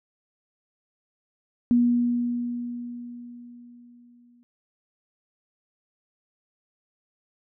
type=tone with exponential decay; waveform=sine; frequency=240.9 Hz; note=B3; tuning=43 cents flat; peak=-15 dBFS; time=1.71-4.43 s; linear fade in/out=0 ms; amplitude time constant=590 ms; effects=none